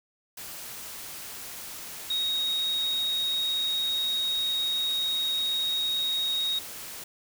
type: tone in noise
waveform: sine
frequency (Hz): 3762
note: A#7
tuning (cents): +15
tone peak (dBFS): -25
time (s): 2.1-6.59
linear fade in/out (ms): 5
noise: white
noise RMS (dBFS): -40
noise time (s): 0.37-7.04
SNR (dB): +12
effects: none